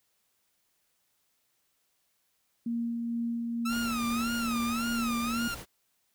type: tone with tremolo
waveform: sine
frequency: 233.8 Hz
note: A#3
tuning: 5 cents sharp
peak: -28 dBFS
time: 2.66-5.48 s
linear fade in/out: 5 ms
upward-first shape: sine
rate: 2.2 Hz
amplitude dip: 25%
type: tone with vibrato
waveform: sawtooth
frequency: 1299 Hz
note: E6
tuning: 26 cents flat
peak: -29 dBFS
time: 3.65-5.55 s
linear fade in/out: 10 ms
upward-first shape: sine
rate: 1.8 Hz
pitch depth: 160 cents each way
type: noise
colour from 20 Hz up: pink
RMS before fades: -43 dBFS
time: 3.68-5.66 s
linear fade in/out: 50 ms
effects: white hiss -74 dBFS RMS until 6.14 s